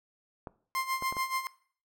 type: clicks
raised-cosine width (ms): 1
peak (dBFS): -25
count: 4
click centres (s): 0.472 / 1.024 / 1.125 / 1.168
type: tone with tremolo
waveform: 30% pulse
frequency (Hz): 1051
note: C6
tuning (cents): +7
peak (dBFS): -25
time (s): 0.75-1.47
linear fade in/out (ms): 0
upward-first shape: sine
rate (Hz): 7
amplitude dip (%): 75
effects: noise-tail reverb RT60 0.5 s tail -19 dB re dry